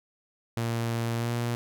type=tone with pitch glide; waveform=sawtooth; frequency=116.1 to 118.88 Hz; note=A#2 to A#2; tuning=-7 to +34 cents; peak=-23 dBFS; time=0.57-1.55 s; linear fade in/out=0 ms; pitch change=+41 cents; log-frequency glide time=1.16-1.31 s; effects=none